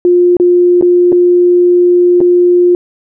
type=tone with dropouts; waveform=sine; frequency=354.1 Hz; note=F4; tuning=24 cents sharp; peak=-4 dBFS; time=0.05-2.75 s; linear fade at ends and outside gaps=1 ms; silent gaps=0.368-0.399 / 0.812-0.824 / 1.12-1.126 / 2.205-2.212 s; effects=none